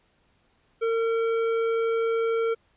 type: tone with hard clipping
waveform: triangle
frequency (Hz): 455.5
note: A#4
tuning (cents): -40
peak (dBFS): -24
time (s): 0.81-2.55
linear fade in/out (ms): 20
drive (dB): 14
effects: pink hiss -66 dBFS RMS until 2.76 s + resampled to 8000 Hz